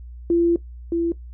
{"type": "tone pair in turn", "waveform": "sine", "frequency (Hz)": [340.6, 336.9], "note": ["F4", "E4"], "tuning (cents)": [-43, 38], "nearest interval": "unison", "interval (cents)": 19, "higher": "first", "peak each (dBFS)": [-14, -18], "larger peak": "first", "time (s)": [[0.3, 0.56], [0.92, 1.12]], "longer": "first", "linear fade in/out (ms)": 2, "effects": ["noise-tail reverb RT60 0.1 s tail -17 dB re dry", "added 60 Hz sine -35 dBFS peak until 1.33 s"]}